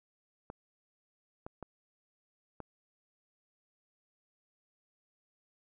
clicks, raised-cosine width 1 ms, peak -28 dBFS, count 4, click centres 0.501 / 1.465 / 1.627 / 2.603 s, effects none

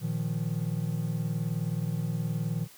triangle chord, Bb suspended fourth, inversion none, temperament equal, 116.54 / 155.56 / 174.61 Hz, Bb2 / Eb3 / F3, 0 / 0 / 0 cents, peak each -31 / -29 / -32 dBFS, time 0-2.68 s, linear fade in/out 50 ms, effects white hiss -53 dBFS RMS until 2.77 s

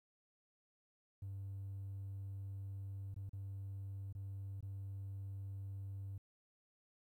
triangle tone with dropouts, 98 Hz, G2, in tune, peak -40 dBFS, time 1.22-6.18 s, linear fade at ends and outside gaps 5 ms, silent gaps 3.143-3.162 / 3.294-3.331 / 4.127-4.15 / 4.608-4.626 s, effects tanh soft clip ceiling -39 dBFS + 13-bit

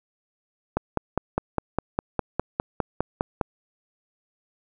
click train, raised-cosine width 1 ms, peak -8 dBFS, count 14, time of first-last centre 0.77-3.412 s, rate 4.92 Hz, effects none

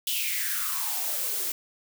blue noise with high-pass filter sweep, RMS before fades -29 dBFS, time 0.07-1.52 s, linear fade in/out 2 ms, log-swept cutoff 3200 to 320 Hz, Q 6.8, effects none

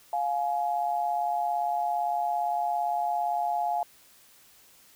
sine tone pair together, 704.4 / 842 Hz, F5 / G#5, +15 / +24 cents, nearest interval minor third, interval 309 cents, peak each -27 / -29 dBFS, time 0.13-3.83 s, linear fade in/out 2 ms, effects white hiss -57 dBFS RMS until 4.95 s

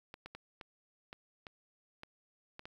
clicks, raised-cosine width 0.3 ms, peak -30 dBFS, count 9, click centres 0.141 / 0.26 / 0.35 / 0.612 / 1.129 / 1.468 / 2.034 / 2.594 / 2.655 s, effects 10-bit

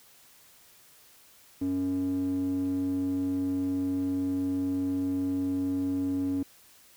square tone with band-pass filter, 92.5 Hz, F#2, in tune, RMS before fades -29 dBFS, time 1.61-6.43 s, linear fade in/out 5 ms, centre 290 Hz, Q 5.6, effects white hiss -57 dBFS RMS until 6.96 s

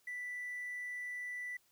triangle tone with hard clipping, 1975.5 Hz, B6, in tune, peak -40 dBFS, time 0.07-1.57 s, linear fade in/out 5 ms, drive 4 dB, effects white hiss -72 dBFS RMS until 1.71 s

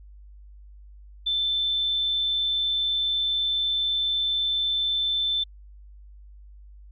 sine tone, 3536 Hz, A7, 8 cents sharp, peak -22 dBFS, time 1.26-5.44 s, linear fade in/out 10 ms, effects added 50 Hz sine -44 dBFS peak until 6.91 s

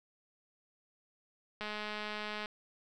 click train, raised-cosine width 0.3 ms, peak -24 dBFS, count 180, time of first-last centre 1.61-2.458 s, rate 211 Hz, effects none

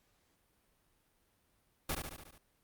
pink noise with echo, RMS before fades -35 dBFS, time 1.89-1.95 s, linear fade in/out 5 ms, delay 72 ms, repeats 6, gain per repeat -4 dB, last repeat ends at 2.382 s, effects pink hiss -74 dBFS RMS until 2.63 s + Opus 48 kbps

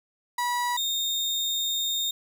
35% pulse tone pair in turn, 972 / 3670 Hz, B5 / A#7, -28 / -28 cents, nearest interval octave + major seventh, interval 2300 cents, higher second, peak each -23 dBFS, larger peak neither, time 0.38-0.77 / 0.77-2.11 s, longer second, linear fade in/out 5 ms, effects none

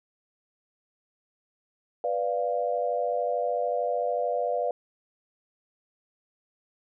sine chord, B diminished, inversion none, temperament equal, 493.9 / 587.3 / 698.5 Hz, B4 / D5 / F5, 0 / 0 / 0 cents, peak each -29 dBFS, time 2.04-4.71 s, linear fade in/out 2 ms, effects none

